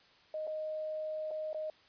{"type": "tone with dropouts", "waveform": "sine", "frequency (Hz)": 621, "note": "D#5", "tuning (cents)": -3, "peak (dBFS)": -35, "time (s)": [0.34, 1.7], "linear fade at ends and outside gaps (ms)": 2, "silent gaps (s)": [[0.47, 0.475], [1.308, 1.312], [1.531, 1.545]], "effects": ["white hiss -63 dBFS RMS until 1.88 s", "resampled to 11025 Hz"]}